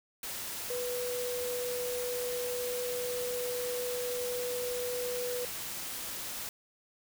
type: tone in noise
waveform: sine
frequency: 492.3 Hz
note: B4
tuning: 6 cents flat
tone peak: -33 dBFS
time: 0.7-5.45 s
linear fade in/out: 2 ms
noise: white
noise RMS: -39 dBFS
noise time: 0.23-6.49 s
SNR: +3 dB
effects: none